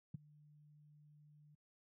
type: tone with ADSR envelope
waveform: sine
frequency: 149 Hz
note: D3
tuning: 25 cents sharp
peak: -38 dBFS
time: 0.14-1.55 s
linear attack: 5 ms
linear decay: 15 ms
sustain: -24 dB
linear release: 5 ms
effects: high-pass 60 Hz 12 dB/octave